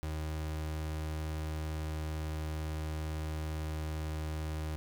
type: tone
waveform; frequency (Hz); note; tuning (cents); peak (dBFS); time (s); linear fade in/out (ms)
35% pulse; 77.78; D#2; 0; -33; 0.03-4.76; 0
effects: none

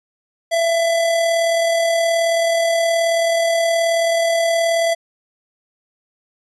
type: tone with amplitude modulation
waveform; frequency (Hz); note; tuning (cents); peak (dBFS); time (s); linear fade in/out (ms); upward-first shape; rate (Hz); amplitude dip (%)
square; 668; E5; +23; -14; 0.51-4.95; 20; sine; 38.8; 30
effects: resampled to 24000 Hz

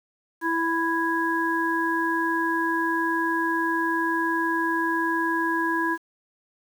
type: harmonic tone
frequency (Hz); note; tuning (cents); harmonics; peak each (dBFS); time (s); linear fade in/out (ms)
330.7; E4; +6; 1 / 3 / 5; -26 / -26 / -26; 0.41-5.98; 50
effects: 8-bit

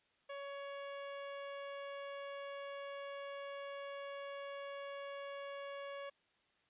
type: tone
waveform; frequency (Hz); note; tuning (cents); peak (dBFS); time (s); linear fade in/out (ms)
sawtooth; 560; C#5; +18; -40; 0.29-6.1; 10
effects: white hiss -75 dBFS RMS until 6.69 s + resampled to 8000 Hz

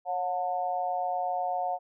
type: tone with amplitude modulation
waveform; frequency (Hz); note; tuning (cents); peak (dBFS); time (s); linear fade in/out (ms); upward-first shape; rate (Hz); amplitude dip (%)
sine; 723; F#5; -40; -23; 0.05-1.79; 50; sine; 172; 90
effects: none

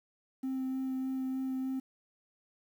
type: tone with vibrato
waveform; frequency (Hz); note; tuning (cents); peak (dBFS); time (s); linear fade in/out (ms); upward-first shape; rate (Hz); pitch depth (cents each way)
triangle; 262.3; C4; +4; -29; 0.43-1.8; 10; sine; 3.3; 10
effects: tanh soft clip ceiling -27 dBFS + 10-bit

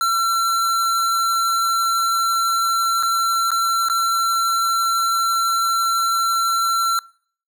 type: tone with dropouts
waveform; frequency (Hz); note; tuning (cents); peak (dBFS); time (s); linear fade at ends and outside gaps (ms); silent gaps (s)
square; 1353; E6; +45; -17; 0.01-6.99; 1; 3.027-3.032 / 3.506-3.516 / 3.886-3.898
effects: noise-tail reverb RT60 0.5 s tail -23 dB re dry

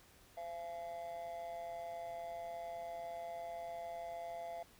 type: tone with amplitude modulation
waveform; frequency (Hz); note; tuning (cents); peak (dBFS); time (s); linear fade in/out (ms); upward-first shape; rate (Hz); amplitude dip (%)
triangle; 682; F5; -41; -37; 0.37-4.63; 5; sine; 165; 75
effects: pink hiss -64 dBFS RMS until 4.79 s

